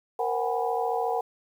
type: tone cluster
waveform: sine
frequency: 466.1 / 514 / 743 / 817 / 987 Hz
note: A#4 / C5 / F#5 / G#5 / B5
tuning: 0 / -31 / +7 / -29 / -1 cents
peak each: -29 / -37 / -28 / -32 / -35 dBFS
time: 0.19-1.21 s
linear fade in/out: 5 ms
effects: 9-bit